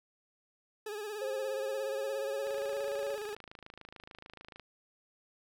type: tone with vibrato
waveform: 40% pulse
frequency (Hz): 420.1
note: G#4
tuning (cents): +20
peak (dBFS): -37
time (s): 0.86-3.35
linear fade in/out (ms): 5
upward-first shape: sine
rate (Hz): 17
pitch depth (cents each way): 61
type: tone with pitch glide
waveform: sine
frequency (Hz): 528 to 558.1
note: C5 to C#5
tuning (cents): +16 to +12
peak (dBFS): -34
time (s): 1.21-3.16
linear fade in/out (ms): 10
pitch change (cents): +96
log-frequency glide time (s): 1.39-2.9
type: click train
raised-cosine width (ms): 0.3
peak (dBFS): -32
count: 58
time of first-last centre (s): 2.47-4.597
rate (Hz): 26.8
effects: none